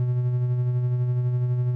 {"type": "tone with tremolo", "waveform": "triangle", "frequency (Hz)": 123.7, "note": "B2", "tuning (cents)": 3, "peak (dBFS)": -17, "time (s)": [0, 1.75], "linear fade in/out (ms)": 0, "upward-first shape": "sine", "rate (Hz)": 12, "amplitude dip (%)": 35, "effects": []}